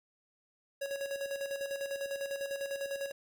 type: tone with tremolo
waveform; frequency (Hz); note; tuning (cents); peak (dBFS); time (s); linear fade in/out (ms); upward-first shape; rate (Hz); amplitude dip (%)
square; 554.4; C#5; 0; -34; 0.81-3.12; 10; square; 10; 55
effects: none